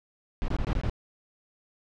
brown noise bursts, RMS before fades -27 dBFS, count 6, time 0.42-0.897 s, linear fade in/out 0 ms, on 62 ms, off 21 ms, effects low-pass 4000 Hz 12 dB/octave

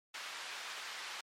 pink band-pass noise, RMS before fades -45 dBFS, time 0.14-1.21 s, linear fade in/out 5 ms, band 1200 to 4800 Hz, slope 12 dB/octave, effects MP3 64 kbps

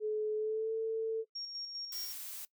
sine tone with pitch glide, 428.4 to 446.1 Hz, A4 to A4, -46 to +24 cents, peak -31 dBFS, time 0-1.25 s, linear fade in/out 50 ms, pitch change +70 cents, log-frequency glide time 0.36-0.73 s
sine tone with tremolo, 5560 Hz, F8, 9 cents flat, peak -38 dBFS, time 1.35-2.13 s, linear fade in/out 10 ms, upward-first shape square, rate 5 Hz, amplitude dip 40%
blue noise, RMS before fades -44 dBFS, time 1.92-2.45 s, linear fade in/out 2 ms
effects noise-tail reverb RT60 0.1 s tail -20 dB re dry

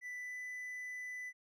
triangle tone with pitch glide, 1984 to 1995.5 Hz, B6 to B6, +7 to +17 cents, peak -40 dBFS, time 0.01-1.33 s, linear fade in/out 50 ms, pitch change +10 cents, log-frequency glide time 0.17-0.38 s, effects none

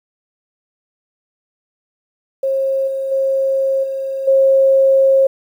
sine tone with level steps, 538 Hz, C5, 48 cents sharp, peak -14 / -18 / -13 / -19 / -8 dBFS, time 2.43-5.27 s, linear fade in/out 5 ms, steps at 2.87 / 3.11 / 3.83 / 4.27 s, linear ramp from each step 10 ms, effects 8-bit

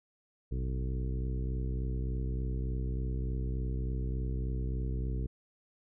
harmonic tone with a mistuned harmonic, 63.4 Hz, B1, 46 cents sharp, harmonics 1 / 2 / 3 / 4 / 5 / 6 / 7, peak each -32 / -37 / -44 / -47 / -47 / -49 / -49 dBFS, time 0.51-5.27 s, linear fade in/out 10 ms, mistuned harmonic 1, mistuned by -150 cents, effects none

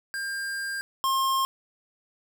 square tone pair in turn, 1600 / 1067.9 Hz, G6 / C6, +35 / +35 cents, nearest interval perfect fifth, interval 700 cents, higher first, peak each -30 / -23 dBFS, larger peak second, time 0.14-0.81 / 1.04-1.45 s, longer first, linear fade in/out 0 ms, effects 9-bit

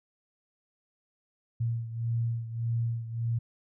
sine beating tone pair, 115.7 / 117.4 Hz, A#2 / A#2, -13 / +13 cents, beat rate 1.7 Hz, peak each -29 / -34 dBFS, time 1.6-3.39 s, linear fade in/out 10 ms, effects none

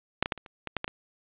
clicks, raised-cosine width 0.3 ms, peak -6 / -13 / -10 / -26 / -28 / -17 / -11 / -13 / -17 dBFS, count 9, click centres 0.226 / 0.259 / 0.322 / 0.377 / 0.462 / 0.673 / 0.767 / 0.844 / 0.879 s, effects resampled to 8000 Hz + 8-bit

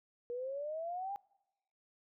sine exponential sweep, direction up, 474.6 to 815 Hz, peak -37 dBFS, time 0.3-1.16 s, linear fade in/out 0 ms, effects noise-tail reverb RT60 1.0 s tail -26 dB re dry

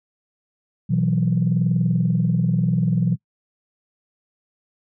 sine chord, B suspended fourth, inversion none, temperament just, 123.47 / 164.63 / 185.21 Hz, B2 / E3 / F#3, 0 / -2 / +2 cents, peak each -21 / -19 / -21 dBFS, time 0.89-3.16 s, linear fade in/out 20 ms, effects noise-tail reverb RT60 0.1 s tail -22 dB re dry + tanh soft clip ceiling -9 dBFS

